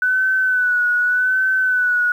sine tone with vibrato, 1494 Hz, F#6, 16 cents sharp, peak -14 dBFS, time 0.02-2.12 s, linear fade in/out 2 ms, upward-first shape sine, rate 0.85 Hz, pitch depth 42 cents each way, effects 8-bit

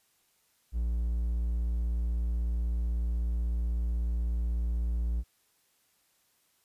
triangle tone, 58.1 Hz, A#1, 5 cents flat, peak -25 dBFS, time 0.72-5.24 s, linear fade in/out 50 ms, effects white hiss -70 dBFS RMS until 6.64 s + resampled to 32000 Hz

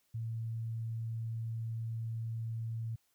sine tone, 113.6 Hz, A#2, 44 cents flat, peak -35 dBFS, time 0.14-2.96 s, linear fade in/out 10 ms, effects white hiss -75 dBFS RMS until 3.14 s

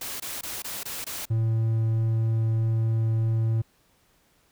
white noise bursts, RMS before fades -34 dBFS, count 6, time 0.01-1.255 s, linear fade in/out 5 ms, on 190 ms, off 21 ms
triangle tone, 112.3 Hz, A2, 36 cents sharp, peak -19 dBFS, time 1.3-3.62 s, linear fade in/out 10 ms
effects pink hiss -64 dBFS RMS until 4.51 s

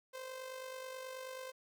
sawtooth tone with amplitude modulation, 519 Hz, C5, 14 cents flat, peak -38 dBFS, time 0.13-1.52 s, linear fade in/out 20 ms, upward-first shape sine, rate 49.3 Hz, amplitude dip 50%, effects none

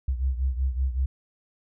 sine beating tone pair, 64.1 / 69.4 Hz, C2 / C#2, -35 / +3 cents, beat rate 5.3 Hz, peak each -24 / -29 dBFS, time 0.08-1.06 s, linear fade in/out 5 ms, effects none

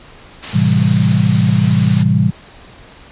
white noise, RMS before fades -25 dBFS, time 0.42-2.04 s, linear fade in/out 20 ms
sine chord, A minor seventh, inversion none, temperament equal, 110 / 130.81 / 164.81 / 196 Hz, A2 / C3 / E3 / G3, 0 / 0 / 0 / 0 cents, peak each -15 dBFS, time 0.53-2.31 s, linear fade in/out 20 ms
effects pink hiss -40 dBFS RMS until 3.11 s + resampled to 8000 Hz

